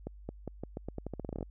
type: accelerating click train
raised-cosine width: 2 ms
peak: -24 dBFS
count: 17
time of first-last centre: 0.07-1.428 s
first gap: 220 ms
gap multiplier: 0.85
effects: added 50 Hz sine -48 dBFS peak until 1.5 s